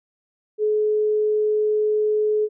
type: tone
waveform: sine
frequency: 425.8 Hz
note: G#4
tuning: 43 cents sharp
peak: -17 dBFS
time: 0.58-2.49 s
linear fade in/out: 50 ms
effects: none